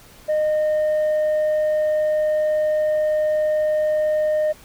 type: tone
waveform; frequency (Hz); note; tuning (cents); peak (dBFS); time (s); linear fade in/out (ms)
sine; 613; D#5; -26; -14; 0.28-4.53; 20
effects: tanh soft clip ceiling -16 dBFS + pink hiss -47 dBFS RMS until 4.64 s